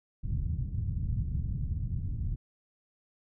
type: low-pass noise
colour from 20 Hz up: white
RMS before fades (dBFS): -32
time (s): 0.23-2.36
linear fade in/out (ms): 10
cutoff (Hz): 130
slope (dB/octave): 24
effects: none